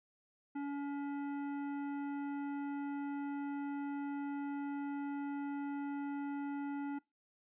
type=tone with hard clipping; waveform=sine; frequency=283.6 Hz; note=C#4; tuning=40 cents sharp; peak=-39 dBFS; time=0.55-6.99 s; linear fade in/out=10 ms; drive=12 dB; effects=noise-tail reverb RT60 0.2 s tail -22 dB re dry + resampled to 8000 Hz